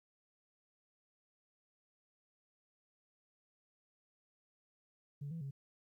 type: tone with pitch steps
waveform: sine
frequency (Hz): 143 / 165.1 / 137.9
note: D3 / E3 / C#3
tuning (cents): -46 / +3 / -9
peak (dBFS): -39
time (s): 5.21-5.51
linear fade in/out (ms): 10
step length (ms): 100
effects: tanh soft clip ceiling -37 dBFS + 13-bit